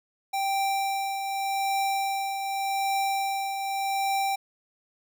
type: tone with tremolo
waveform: square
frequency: 784 Hz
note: G5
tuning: in tune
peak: -24 dBFS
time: 0.33-4.36 s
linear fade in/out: 10 ms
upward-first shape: triangle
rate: 0.85 Hz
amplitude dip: 50%
effects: none